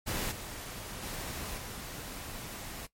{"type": "noise with level steps", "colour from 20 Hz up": "pink", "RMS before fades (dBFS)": [-34, -42, -39, -42], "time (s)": [0.06, 2.87], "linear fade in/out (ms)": 20, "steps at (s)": [0.31, 1.02, 1.57], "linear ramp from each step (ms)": 10, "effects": ["noise-tail reverb RT60 0.1 s tail -17 dB re dry", "MP3 64 kbps"]}